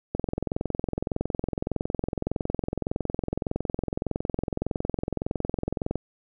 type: click train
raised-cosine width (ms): 2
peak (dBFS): -13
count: 127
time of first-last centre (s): 0.15-5.956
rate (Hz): 21.7
effects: none